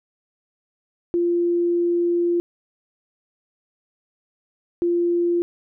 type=tone bursts at uneven times; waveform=sine; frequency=346.1 Hz; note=F4; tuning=16 cents flat; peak=-17 dBFS; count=2; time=1.14-2.4 / 4.82-5.42 s; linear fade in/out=0 ms; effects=none